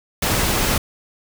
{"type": "noise", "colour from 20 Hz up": "pink", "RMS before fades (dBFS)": -19, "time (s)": [0.22, 0.78], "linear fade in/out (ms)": 5, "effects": []}